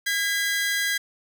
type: tone pair together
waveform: sawtooth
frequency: 1632 / 1999.2 Hz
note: G#6 / B6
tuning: -31 / +21 cents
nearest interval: major third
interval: 352 cents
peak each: -21 / -23 dBFS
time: 0.06-0.98 s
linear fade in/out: 10 ms
effects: none